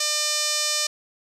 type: tone with band-pass filter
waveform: sawtooth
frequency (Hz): 600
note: D5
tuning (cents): +37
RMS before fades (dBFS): -24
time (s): 0-0.87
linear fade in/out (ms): 5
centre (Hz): 5900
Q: 1.8
effects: none